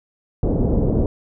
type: low-pass noise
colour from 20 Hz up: pink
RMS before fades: -18 dBFS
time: 0.43-1.06 s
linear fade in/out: 2 ms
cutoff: 530 Hz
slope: 24 dB/octave
effects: none